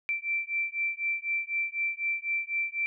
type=beating tone pair; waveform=sine; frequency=2341 / 2345 Hz; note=D7 / D7; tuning=-6 / -3 cents; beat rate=4 Hz; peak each=-31 dBFS; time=0.09-2.86 s; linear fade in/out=0 ms; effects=none